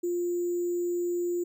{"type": "tone with sample-and-hold", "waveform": "sine", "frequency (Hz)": 350, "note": "F4", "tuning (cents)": 4, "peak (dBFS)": -26, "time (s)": [0.03, 1.44], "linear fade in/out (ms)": 10, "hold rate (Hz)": 7350, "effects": []}